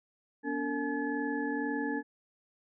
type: tone cluster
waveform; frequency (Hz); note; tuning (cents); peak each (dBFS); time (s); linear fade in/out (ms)
sine; 244.1 / 286.1 / 453 / 851 / 1712; B3 / D4 / A#4 / G#5 / A6; -20 / -45 / -50 / +42 / -48; -38 / -33 / -38 / -40 / -38; 0.43-2.03; 50
effects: none